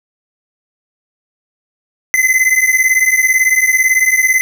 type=beating tone pair; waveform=square; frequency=2031 / 2049 Hz; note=B6 / C7; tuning=+48 / -37 cents; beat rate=18 Hz; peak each=-13 dBFS; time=2.14-4.41 s; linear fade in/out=0 ms; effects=none